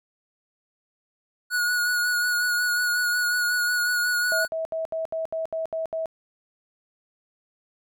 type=tone with vibrato; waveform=square; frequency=1455 Hz; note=F#6; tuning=29 cents flat; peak=-22 dBFS; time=1.5-4.48 s; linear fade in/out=50 ms; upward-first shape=sine; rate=5.5 Hz; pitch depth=23 cents each way
type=tone bursts; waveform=sine; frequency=647 Hz; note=E5; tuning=32 cents flat; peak=-25 dBFS; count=9; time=4.32-6.058 s; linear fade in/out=0 ms; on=130 ms; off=71 ms
effects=none